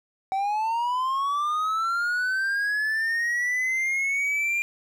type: linear sweep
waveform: triangle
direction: up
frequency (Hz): 760 to 2401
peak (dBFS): -21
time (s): 0.32-4.62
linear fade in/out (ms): 0
effects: none